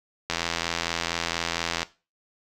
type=click train; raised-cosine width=0.2 ms; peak=-8 dBFS; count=130; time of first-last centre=0.3-1.83 s; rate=84.3 Hz; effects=noise-tail reverb RT60 0.3 s tail -17 dB re dry